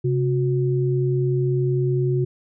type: tone pair together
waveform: sine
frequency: 133.2 / 363.7 Hz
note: C3 / F#4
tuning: +31 / -30 cents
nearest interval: octave + perfect fourth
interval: 1739 cents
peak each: -19 / -23 dBFS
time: 0.04-2.25 s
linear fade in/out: 10 ms
effects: none